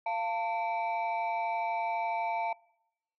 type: tone cluster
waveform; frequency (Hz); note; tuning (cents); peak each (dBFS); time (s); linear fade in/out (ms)
sine; 691 / 897 / 2311; F5 / A5 / D7; -19 / +33 / -28; -32 / -30 / -38; 0.06-2.53; 5
effects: noise-tail reverb RT60 0.8 s tail -24 dB re dry + tanh soft clip ceiling -24 dBFS